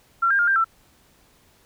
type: tone with pitch steps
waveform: sine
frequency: 1365 / 1601 / 1411 / 1584 / 1337 Hz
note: F6 / G6 / F6 / G6 / E6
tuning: -40 / +36 / +17 / +18 / +24 cents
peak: -16 dBFS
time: 0.22-0.645 s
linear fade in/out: 10 ms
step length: 85 ms
effects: pink hiss -58 dBFS RMS until 1.65 s